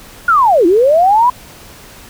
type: linear two-way sweep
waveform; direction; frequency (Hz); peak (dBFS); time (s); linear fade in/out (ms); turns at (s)
sine; down then up; 1447 to 321.2 to 1012; -6; 0.28-1.3; 5; 0.66
effects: pink hiss -37 dBFS RMS until 2.09 s